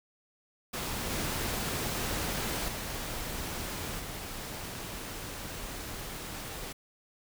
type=noise with level steps; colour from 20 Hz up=pink; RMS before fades=-35 / -33 / -37 / -40 dBFS; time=0.73-6.73 s; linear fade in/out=10 ms; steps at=1.1 / 2.68 / 3.99 s; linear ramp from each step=5 ms; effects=none